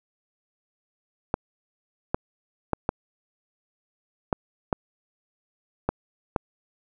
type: clicks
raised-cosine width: 1 ms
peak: -8 dBFS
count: 8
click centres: 1.341 / 2.145 / 2.733 / 2.891 / 4.328 / 4.728 / 5.89 / 6.362 s
effects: none